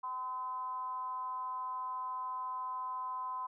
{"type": "tone with frequency modulation", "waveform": "sine", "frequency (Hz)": 1020, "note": "C6", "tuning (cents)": -44, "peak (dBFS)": -36, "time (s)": [0.03, 3.47], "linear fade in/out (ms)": 10, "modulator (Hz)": 254, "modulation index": 0.4, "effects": []}